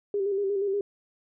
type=tone with vibrato; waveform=sine; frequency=397.5 Hz; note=G4; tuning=24 cents sharp; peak=-24 dBFS; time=0.14-0.81 s; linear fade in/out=2 ms; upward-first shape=square; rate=8.4 Hz; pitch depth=42 cents each way; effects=none